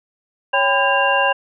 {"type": "tone cluster", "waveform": "sine", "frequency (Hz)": [555, 793, 1005, 1611, 2780], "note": ["C#5", "G5", "B5", "G6", "F7"], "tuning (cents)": [2, 20, 30, 47, -9], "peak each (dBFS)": -20, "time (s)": [0.53, 1.33], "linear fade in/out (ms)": 10, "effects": []}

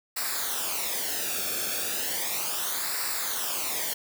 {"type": "noise with flanger", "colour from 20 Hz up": "white", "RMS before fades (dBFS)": -30, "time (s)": [0.16, 3.94], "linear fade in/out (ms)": 10, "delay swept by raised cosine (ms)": [0.31, 1.02], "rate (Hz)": 0.35, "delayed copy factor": -0.7, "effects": []}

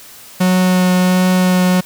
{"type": "tone with vibrato", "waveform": "45% pulse", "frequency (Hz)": 183.1, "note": "F#3", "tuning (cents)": -18, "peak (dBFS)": -10, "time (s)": [0.4, 1.81], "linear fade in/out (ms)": 10, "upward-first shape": "triangle", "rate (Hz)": 1.4, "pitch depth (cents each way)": 10, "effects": ["white hiss -38 dBFS RMS until 1.85 s"]}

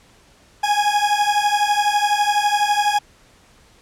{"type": "beating tone pair", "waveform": "40% pulse", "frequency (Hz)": [822, 834], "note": ["G#5", "G#5"], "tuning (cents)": [-18, 7], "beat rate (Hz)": 12, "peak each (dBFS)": -18, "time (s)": [0.63, 2.99], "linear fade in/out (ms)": 10, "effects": ["pink hiss -52 dBFS RMS until 3.81 s", "low-pass 9000 Hz 12 dB/octave"]}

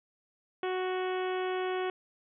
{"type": "harmonic tone", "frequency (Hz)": 370, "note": "F#4", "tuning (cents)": 0, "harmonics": [1, 2, 3, 4, 5, 6, 7, 8, 9], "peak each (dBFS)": [-31, -37, -41, -43, -45, -47, -48, -49, -50], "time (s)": [0.63, 1.9], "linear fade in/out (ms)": 2, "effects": []}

